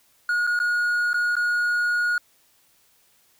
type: tone with dropouts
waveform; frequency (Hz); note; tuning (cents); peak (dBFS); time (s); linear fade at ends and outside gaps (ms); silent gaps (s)
triangle; 1443; F#6; -44; -18; 0.29-2.18; 2; 0.468-0.473 / 0.591-0.6 / 1.132-1.142 / 1.355-1.366
effects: white hiss -61 dBFS RMS until 3.39 s